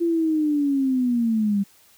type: linear sweep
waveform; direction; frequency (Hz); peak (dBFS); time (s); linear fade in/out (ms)
sine; down; 343.2 to 195.7; -18; 0-1.64; 20
effects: white hiss -55 dBFS RMS until 1.97 s